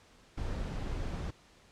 brown noise, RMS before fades -36 dBFS, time 0.37-1.31 s, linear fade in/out 10 ms, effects pink hiss -61 dBFS RMS until 1.71 s + low-pass 7000 Hz 12 dB/octave

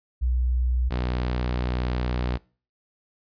sine / sawtooth tone pair in turn, 61.74 / 61.49 Hz, B1 / B1, 0 / -7 cents, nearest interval unison, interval 7 cents, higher first, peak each -20 dBFS, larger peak neither, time 0.21-0.9 / 0.9-2.38 s, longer second, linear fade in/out 20 ms, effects noise-tail reverb RT60 0.4 s tail -24 dB re dry + resampled to 11025 Hz

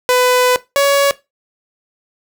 sawtooth tone pair in turn, 500 / 561.2 Hz, B4 / C#5, +21 / +21 cents, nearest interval major second, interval 200 cents, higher second, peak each -6 dBFS, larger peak neither, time 0.09-0.56 / 0.76-1.11 s, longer first, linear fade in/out 0 ms, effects noise-tail reverb RT60 0.2 s tail -17 dB re dry

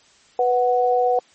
sine tone pair together, 493.9 / 740 Hz, B4 / F#5, 0 / 0 cents, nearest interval perfect fifth, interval 700 cents, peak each -18 dBFS, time 0.39-1.19 s, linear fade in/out 2 ms, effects white hiss -54 dBFS RMS until 1.34 s + MP3 32 kbps

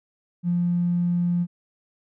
triangle tone with tanh clipping, 174.61 Hz, F3, in tune, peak -19 dBFS, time 0.43-1.47 s, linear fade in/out 50 ms, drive 2 dB, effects none

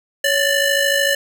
25% pulse ring-modulated tone, 1174.7 Hz, D6, in tune, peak -8 dBFS, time 0.24-1.15 s, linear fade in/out 5 ms, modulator 614 Hz, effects none

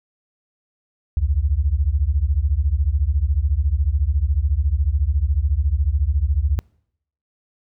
sine beating tone pair, 65 / 79 Hz, C2 / D#2, -11 / +27 cents, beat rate 14 Hz, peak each -19 dBFS, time 1.17-6.59 s, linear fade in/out 0 ms, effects noise-tail reverb RT60 0.7 s tail -26 dB re dry

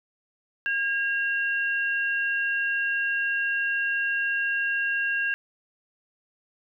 sine tone pair together, 1624 / 2747 Hz, G#6 / F7, -39 / -29 cents, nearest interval major sixth, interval 910 cents, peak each -24 / -30 dBFS, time 0.66-5.34 s, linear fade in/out 0 ms, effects none

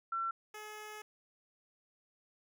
sine / 10% pulse tone pair in turn, 1350 / 425.2 Hz, E6 / G#4, +41 / +41 cents, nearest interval octave + minor sixth, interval 2000 cents, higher first, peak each -33 / -37 dBFS, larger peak first, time 0.12-0.31 / 0.54-1.02 s, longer second, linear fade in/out 5 ms, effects none

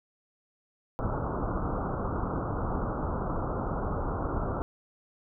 pink low-pass noise, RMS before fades -31 dBFS, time 0.99-4.62 s, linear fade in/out 0 ms, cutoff 1400 Hz, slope 96 dB/octave, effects none

